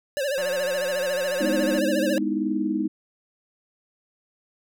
square tone with vibrato, 554.4 Hz, C#5, in tune, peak -24 dBFS, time 0.17-2.18 s, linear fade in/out 0 ms, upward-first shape sine, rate 14 Hz, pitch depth 110 cents each way
click train, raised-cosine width 0.5 ms, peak -23 dBFS, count 256, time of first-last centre 0.38-1.789 s, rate 181 Hz
sine chord, E major seventh, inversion first, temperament just, 206 / 247.2 / 309 / 329.6 Hz, G#3 / B3 / D#4 / E4, -14 / +2 / -12 / 0 cents, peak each -28 / -29 / -25 / -31 dBFS, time 1.4-2.88 s, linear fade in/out 10 ms
effects none

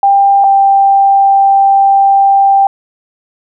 sine tone pair in turn, 794 / 787.6 Hz, G5 / G5, +22 / +8 cents, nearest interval unison, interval 14 cents, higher first, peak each -4 dBFS, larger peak neither, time 0.03-0.44 / 0.44-2.67 s, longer second, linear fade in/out 2 ms, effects none

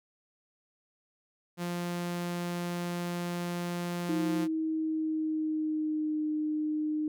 sawtooth tone, 174.61 Hz, F3, in tune, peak -28 dBFS, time 1.57-4.48 s, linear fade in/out 50 ms
sine tone with pitch glide, 318.8 to 305.8 Hz, D#4 to D#4, +42 to -30 cents, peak -28 dBFS, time 4.09-7.08 s, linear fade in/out 2 ms, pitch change -72 cents, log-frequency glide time 4.48-6.26 s
effects none

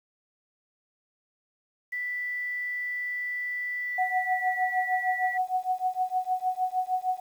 sine tone with pitch glide, 1975.5 to 1950.6 Hz, B6 to B6, 0 to -22 cents, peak -29 dBFS, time 1.92-5.38 s, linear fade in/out 10 ms, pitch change -22 cents, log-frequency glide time 3.8-4.57 s
sine tone with tremolo, 740 Hz, F#5, in tune, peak -21 dBFS, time 3.98-7.2 s, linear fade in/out 5 ms, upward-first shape triangle, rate 6.5 Hz, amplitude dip 100%
effects 9-bit

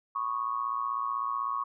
sine tone with amplitude modulation, 1108.7 Hz, C#6, in tune, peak -25 dBFS, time 0.15-1.64 s, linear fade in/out 10 ms, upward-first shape sine, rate 116 Hz, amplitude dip 80%, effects none

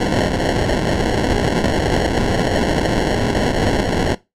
violet noise with sample-and-hold, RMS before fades -17 dBFS, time 0-4.15 s, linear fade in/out 5 ms, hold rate 1225 Hz, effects noise-tail reverb RT60 0.2 s tail -18 dB re dry + low-pass 7000 Hz 12 dB/octave

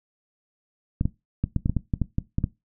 clicks, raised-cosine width 5 ms, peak -10 dBFS, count 12, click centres 1.011 / 1.055 / 1.44 / 1.563 / 1.659 / 1.696 / 1.767 / 1.938 / 2.017 / 2.184 / 2.384 / 2.441 s, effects noise-tail reverb RT60 0.2 s tail -18 dB re dry

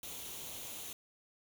white noise with comb filter, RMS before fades -45 dBFS, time 0.03-0.93 s, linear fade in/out 2 ms, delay 0.3 ms, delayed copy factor +0.55, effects none

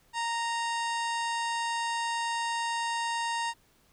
harmonic tone with a mistuned harmonic, 929 Hz, A#5, 6 cents flat, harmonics 1 / 2 / 3 / 4 / 5 / 6 / 7 / 8 / 9 / 10, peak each -30 / -36 / -40 / -42 / -44 / -46 / -47 / -48 / -49 / -50 dBFS, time 0.13-3.54 s, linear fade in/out 50 ms, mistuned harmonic 6, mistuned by -90 cents, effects pink hiss -65 dBFS RMS until 3.92 s

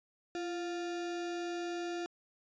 sine tone with sample-and-hold, 343.2 Hz, F4, 30 cents flat, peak -35 dBFS, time 0.35-2.06 s, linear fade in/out 0 ms, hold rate 1050 Hz, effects resampled to 16000 Hz

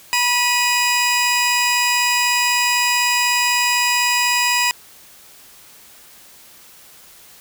20% pulse tone pair together, 973 / 2489 Hz, B5 / D#7, -26 / 0 cents, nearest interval octave + major third, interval 1626 cents, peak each -13 dBFS, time 0.13-4.71 s, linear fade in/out 0 ms, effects white hiss -45 dBFS RMS until 7.4 s

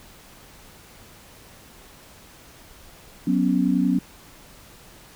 sine chord, F# suspended fourth, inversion none, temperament equal, 185 / 246.9 / 277.2 Hz, F#3 / B3 / C#4, 0 / 0 / 0 cents, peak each -22 dBFS, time 3.27-3.99 s, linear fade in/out 5 ms, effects pink hiss -48 dBFS RMS until 5.15 s

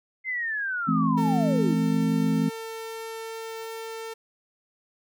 sine linear sweep, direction down, 2098 to 246.9 Hz, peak -26 dBFS, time 0.24-1.77 s, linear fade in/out 50 ms
sine chord, A minor, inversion second, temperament equal with one note detuned, 164.81 / 215.1 / 261.6 Hz, E3 / A3 / C4, 0 / -39 / 0 cents, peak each -25 dBFS, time 0.87-2.5 s, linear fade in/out 20 ms
sawtooth tone, 449.8 Hz, A4, 38 cents sharp, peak -30 dBFS, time 1.17-4.14 s, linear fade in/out 10 ms
effects none

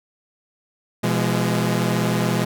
sawtooth chord, F diminished, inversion second, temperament equal with one note detuned, 123.47 / 170.33 / 207.7 Hz, Cb3 / F3 / Ab3, 0 / -43 / 0 cents, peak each -19 dBFS, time 1.03-2.45 s, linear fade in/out 10 ms, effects none

